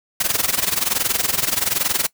white noise with amplitude modulation, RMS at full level -17 dBFS, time 0.2-2.07 s, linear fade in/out 5 ms, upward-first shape sine, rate 21.2 Hz, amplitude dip 85%, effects noise-tail reverb RT60 0.1 s tail -21 dB re dry

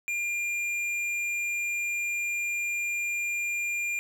sine tone with tanh clipping, 2400 Hz, D7, 37 cents sharp, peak -29 dBFS, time 0.08-3.99 s, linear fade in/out 0 ms, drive 10 dB, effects none

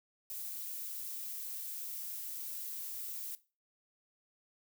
violet noise, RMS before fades -42 dBFS, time 0.3-3.35 s, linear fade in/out 0 ms, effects noise-tail reverb RT60 0.3 s tail -17 dB re dry

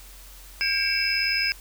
sine tone cluster, 1603 / 2227 / 2306 / 2677 / 5080 Hz, G6 / C#7 / D7 / E7 / D#8, +38 / +7 / -32 / +26 / +35 cents, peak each -29 / -30 / -28 / -30 / -25 dBFS, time 0.61-1.52 s, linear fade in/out 0 ms, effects added 45 Hz sine -45 dBFS peak until 1.6 s + white hiss -48 dBFS RMS until 1.6 s

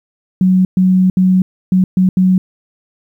sine tone bursts at uneven times, 185.6 Hz, F#3, 6 cents sharp, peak -7 dBFS, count 6, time 0.41-0.65 / 0.77-1.1 / 1.17-1.42 / 1.72-1.84 / 1.97-2.09 / 2.17-2.38 s, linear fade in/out 2 ms, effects 8-bit

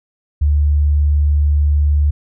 sine tone, 73.42 Hz, D2, in tune, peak -10 dBFS, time 0.41-2.11 s, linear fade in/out 10 ms, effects none

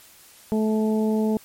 harmonic tone, 217 Hz, A3, 24 cents flat, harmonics 1 / 2 / 3 / 4, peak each -20 / -25 / -33 / -35 dBFS, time 0.52-1.37 s, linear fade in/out 0 ms, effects white hiss -50 dBFS RMS until 1.44 s + MP3 64 kbps

